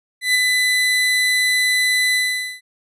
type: tone with ADSR envelope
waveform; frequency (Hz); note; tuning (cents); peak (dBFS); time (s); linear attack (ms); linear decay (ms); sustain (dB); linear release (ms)
30% pulse; 2001; B6; +22; -9; 0.21-2.61; 140; 5; -3; 470
effects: resampled to 32000 Hz